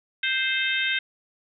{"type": "harmonic tone", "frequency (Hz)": 523.3, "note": "C5", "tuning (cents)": 0, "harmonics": [3, 4, 5, 6, 7], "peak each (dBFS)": [-27, -28, -29, -30, -30], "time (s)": [0.23, 0.99], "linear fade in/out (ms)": 5, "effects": []}